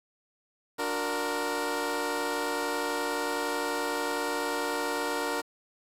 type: chord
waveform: 15% pulse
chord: D augmented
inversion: none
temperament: equal with one note detuned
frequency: 293.7 / 362.4 / 466.2 Hz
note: D4 / F#4 / A#4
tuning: 0 / -36 / 0 cents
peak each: -28 / -30 / -25 dBFS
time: 0.78-5.42 s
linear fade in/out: 20 ms
effects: resampled to 32000 Hz + 8-bit